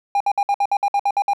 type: tone bursts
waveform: triangle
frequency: 806 Hz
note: G5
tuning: 48 cents sharp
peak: -13 dBFS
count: 11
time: 0.15-1.334 s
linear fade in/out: 2 ms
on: 54 ms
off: 59 ms
effects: none